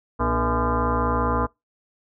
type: tone with frequency modulation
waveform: sine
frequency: 480 Hz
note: B4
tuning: 49 cents flat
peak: -19 dBFS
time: 0.19-1.47 s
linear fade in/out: 20 ms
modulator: 181 Hz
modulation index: 4.4
effects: noise-tail reverb RT60 0.2 s tail -25 dB re dry